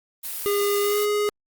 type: noise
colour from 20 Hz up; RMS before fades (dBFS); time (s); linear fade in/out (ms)
blue; -31; 0.23-1.06; 20
type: tone with pitch glide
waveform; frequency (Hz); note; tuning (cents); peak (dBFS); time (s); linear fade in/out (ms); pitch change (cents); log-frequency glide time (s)
square; 406.5 to 416; G#4 to G#4; -37 to +3; -21; 0.46-1.29; 0; +40; 0.81-0.98
effects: Opus 32 kbps